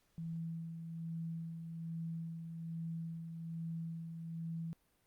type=tone with tremolo; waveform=sine; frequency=164.81 Hz; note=E3; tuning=in tune; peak=-38 dBFS; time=0.18-4.73 s; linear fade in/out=0 ms; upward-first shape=sine; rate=1.2 Hz; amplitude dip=45%; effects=pink hiss -75 dBFS RMS until 5.06 s + Opus 48 kbps

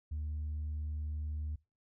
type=tone; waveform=sine; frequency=75.9 Hz; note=D#2; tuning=42 cents flat; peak=-33 dBFS; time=0.11-1.56 s; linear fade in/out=10 ms; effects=noise-tail reverb RT60 0.3 s tail -25 dB re dry + tanh soft clip ceiling -33 dBFS

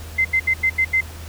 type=tone bursts at uneven times; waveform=sine; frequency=2072 Hz; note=C7; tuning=17 cents flat; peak=-14 dBFS; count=6; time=0.18-0.25 / 0.33-0.4 / 0.47-0.54 / 0.63-0.7 / 0.78-0.85 / 0.93-1.01 s; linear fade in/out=10 ms; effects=added 80 Hz sine -33 dBFS peak until 1.28 s + pink hiss -40 dBFS RMS until 1.28 s

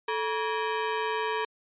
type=ring-modulated tone; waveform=sawtooth; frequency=698.5 Hz; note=F5; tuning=in tune; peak=-20 dBFS; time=0.08-1.45 s; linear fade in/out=5 ms; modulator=260 Hz; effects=resampled to 8000 Hz

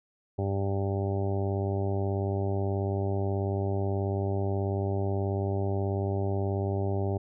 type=harmonic tone; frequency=98.4 Hz; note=G2; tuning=7 cents sharp; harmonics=1 / 2 / 3 / 4 / 5 / 6 / 7 / 8 / 9; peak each=-28 / -37 / -38 / -33 / -45 / -38 / -42 / -41 / -50 dBFS; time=0.38-7.18 s; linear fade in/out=10 ms; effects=none

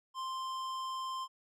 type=tone with hard clipping; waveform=sine; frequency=1046.5 Hz; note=C6; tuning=in tune; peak=-38 dBFS; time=0.14-1.28 s; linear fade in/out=50 ms; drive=13 dB; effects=none

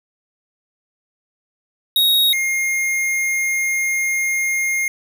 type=tone pair in turn; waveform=square; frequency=3767 / 2130 Hz; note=A#7 / C7; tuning=+17 / +30 cents; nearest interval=minor seventh; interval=987 cents; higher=first; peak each=-13 / -18 dBFS; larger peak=first; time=1.96-2.33 / 2.33-4.88 s; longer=second; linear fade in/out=2 ms; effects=none

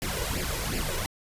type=noise with flanger; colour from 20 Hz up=pink; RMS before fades=-30 dBFS; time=0.02-1.06 s; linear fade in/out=0 ms; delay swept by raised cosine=0.4 to 2.1 ms; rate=2.7 Hz; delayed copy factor=+0.7; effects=resampled to 32000 Hz

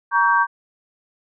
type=chord; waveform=sine; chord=G diminished; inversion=first; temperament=just; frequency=940.8 / 1128.9 / 1568 Hz; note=Bb5 / Db6 / G6; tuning=+16 / +31 / 0 cents; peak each=-18 dBFS; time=0.11-0.47 s; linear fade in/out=50 ms; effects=none

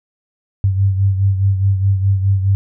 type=beating tone pair; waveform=sine; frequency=96.9 / 101.7 Hz; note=G2 / G#2; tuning=-20 / -36 cents; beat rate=4.8 Hz; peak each=-12 / -20 dBFS; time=0.64-2.55 s; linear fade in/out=0 ms; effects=none

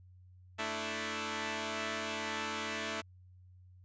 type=chord; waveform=5% pulse; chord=A suspended fourth; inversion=none; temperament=equal; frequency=220 / 293.7 / 329.6 Hz; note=A3 / D4 / E4; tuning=0 / 0 / 0 cents; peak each=-27 / -30 / -30 dBFS; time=0.58-3.02 s; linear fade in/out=20 ms; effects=added 91 Hz sine -55 dBFS peak until 3.84 s + resampled to 16000 Hz

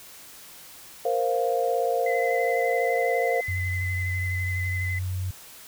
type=chord; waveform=sine; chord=Bb suspended second; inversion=none; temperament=equal; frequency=466.2 / 523.3 / 698.5 Hz; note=Bb4 / C5 / F5; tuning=0 / 0 / 0 cents; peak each=-26 dBFS; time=1.05-3.41 s; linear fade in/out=5 ms
type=tone with vibrato; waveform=sine; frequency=2033 Hz; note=B6; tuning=50 cents sharp; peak=-29 dBFS; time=2.06-4.99 s; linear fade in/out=5 ms; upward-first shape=sine; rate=12 Hz; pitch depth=25 cents each way
type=tone; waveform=sine; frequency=92.5 Hz; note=F#2; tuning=in tune; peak=-26 dBFS; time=3.48-5.31 s; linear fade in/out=5 ms
effects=white hiss -46 dBFS RMS until 5.67 s

